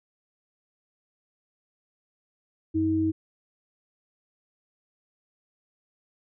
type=tone pair together; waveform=sine; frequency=94.69 / 318.5 Hz; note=F#2 / D#4; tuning=+41 / +41 cents; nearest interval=octave + major sixth; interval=2100 cents; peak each=-30 / -22 dBFS; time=2.74-3.12 s; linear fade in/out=20 ms; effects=none